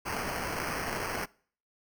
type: noise with sample-and-hold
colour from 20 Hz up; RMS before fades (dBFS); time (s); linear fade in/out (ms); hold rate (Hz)
blue; -34; 0.05-1.26; 20; 3675
effects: noise-tail reverb RT60 0.5 s tail -24 dB re dry